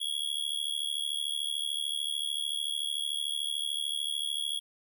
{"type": "tone with amplitude modulation", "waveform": "square", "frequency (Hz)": 3322, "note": "G#7", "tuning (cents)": 0, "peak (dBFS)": -27, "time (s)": [0, 4.6], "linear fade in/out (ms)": 20, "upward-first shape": "sine", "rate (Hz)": 73.5, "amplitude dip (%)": 95, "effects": []}